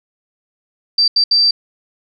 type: tone bursts at uneven times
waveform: sine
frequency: 4672 Hz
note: D8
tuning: 10 cents flat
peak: -9 dBFS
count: 3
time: 0.98-1.08 / 1.16-1.24 / 1.31-1.51 s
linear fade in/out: 5 ms
effects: none